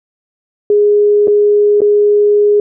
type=tone with dropouts; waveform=sine; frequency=414.1 Hz; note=G#4; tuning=5 cents flat; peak=-6 dBFS; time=0.7-2.6 s; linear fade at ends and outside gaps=2 ms; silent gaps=1.273-1.28 / 1.806-1.817 s; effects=none